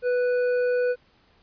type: tone with hard clipping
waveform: sine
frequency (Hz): 493.9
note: B4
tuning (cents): 0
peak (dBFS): -22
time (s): 0.02-0.96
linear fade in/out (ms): 50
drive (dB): 7
effects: pink hiss -61 dBFS RMS until 1.42 s + resampled to 11025 Hz